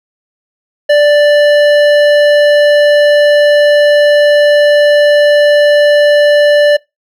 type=tone with hard clipping; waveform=sine; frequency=587.3 Hz; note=D5; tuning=in tune; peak=-6 dBFS; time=0.89-6.77 s; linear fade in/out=10 ms; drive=12 dB; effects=noise-tail reverb RT60 0.2 s tail -24 dB re dry